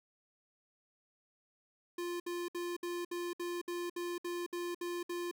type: tone bursts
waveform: square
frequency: 349.2 Hz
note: F4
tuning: in tune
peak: -37 dBFS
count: 12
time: 1.98-5.313 s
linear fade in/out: 5 ms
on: 220 ms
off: 63 ms
effects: none